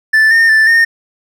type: tone with pitch steps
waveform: triangle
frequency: 1758 / 1823 / 1763 / 1832 Hz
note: A6 / A#6 / A6 / A#6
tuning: -2 / -39 / +3 / -31 cents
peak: -4 dBFS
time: 0.13-0.85 s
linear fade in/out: 10 ms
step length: 180 ms
effects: none